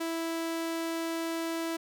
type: tone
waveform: sawtooth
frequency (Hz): 329.6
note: E4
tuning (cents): 0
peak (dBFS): -27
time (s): 0-1.77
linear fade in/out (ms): 10
effects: none